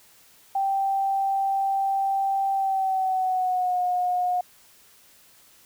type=tone with pitch glide; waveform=sine; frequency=782 to 721.3 Hz; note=G5 to F#5; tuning=-4 to -44 cents; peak=-21 dBFS; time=0.55-4.41 s; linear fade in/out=5 ms; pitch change=-140 cents; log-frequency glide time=2.53-3.81 s; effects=white hiss -55 dBFS RMS until 5.65 s